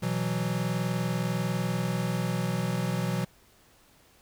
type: chord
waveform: square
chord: B suspended fourth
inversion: none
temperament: equal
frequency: 123.47 / 164.81 / 185 Hz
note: B2 / E3 / F#3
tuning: 0 / 0 / 0 cents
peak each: -32 dBFS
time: 0.02-3.25 s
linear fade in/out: 10 ms
effects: pink hiss -60 dBFS RMS until 4.21 s